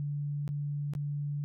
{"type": "tone with dropouts", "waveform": "sine", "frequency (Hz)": 145, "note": "D3", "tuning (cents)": -22, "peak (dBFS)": -31, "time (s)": [0, 1.44], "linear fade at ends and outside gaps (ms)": 0, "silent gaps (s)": [[0.478, 0.49], [0.936, 0.951]], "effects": []}